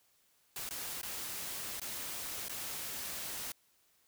white noise with dropouts, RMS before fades -41 dBFS, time 0.56-3.52 s, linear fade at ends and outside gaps 2 ms, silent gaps 0.691-0.708 / 1.015-1.03 / 1.798-1.816 / 2.484-2.494 s, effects white hiss -71 dBFS RMS until 4.07 s

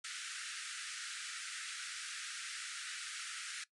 pink band-pass noise, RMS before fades -45 dBFS, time 0.04-3.64 s, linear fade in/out 5 ms, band 1300 to 10000 Hz, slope 96 dB/octave, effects noise-tail reverb RT60 0.1 s tail -18 dB re dry

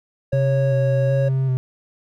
triangle tone, 550 Hz, C#5, 14 cents flat, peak -18 dBFS, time 0.32-1.29 s, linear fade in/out 10 ms
triangle tone with vibrato, 130.81 Hz, C3, in tune, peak -15 dBFS, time 0.33-1.57 s, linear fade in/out 0 ms, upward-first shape square, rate 1.3 Hz, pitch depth 26 cents each way
effects none

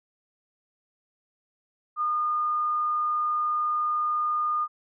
sine tone, 1219 Hz, D#6, 36 cents flat, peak -23 dBFS, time 1.96-4.68 s, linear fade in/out 50 ms, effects none

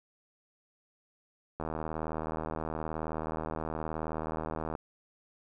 click train, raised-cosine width 1 ms, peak -21 dBFS, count 250, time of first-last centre 1.6-4.752 s, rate 79 Hz, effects none

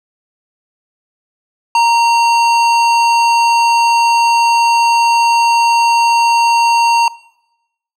sine tone with sample-and-hold, 932.3 Hz, A#5, in tune, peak -7 dBFS, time 1.75-7.08 s, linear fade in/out 2 ms, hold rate 3675 Hz, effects noise-tail reverb RT60 0.9 s tail -21 dB re dry + low-pass 6000 Hz 12 dB/octave

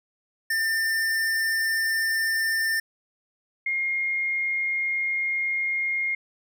square / sine tone pair in turn, 1796 / 2134 Hz, A6 / C7, +35 / +34 cents, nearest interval minor third, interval 299 cents, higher second, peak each -23 dBFS, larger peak neither, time 0.5-2.8 / 3.66-6.15 s, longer second, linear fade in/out 5 ms, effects none

